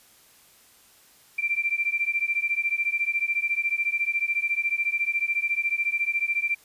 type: beating tone pair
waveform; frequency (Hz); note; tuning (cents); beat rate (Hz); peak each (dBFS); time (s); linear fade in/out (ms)
sine; 2349 / 2363; D7 / D7; 0 / +10; 14; -26; 1.38-6.55; 10
effects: white hiss -56 dBFS RMS until 6.64 s + resampled to 32000 Hz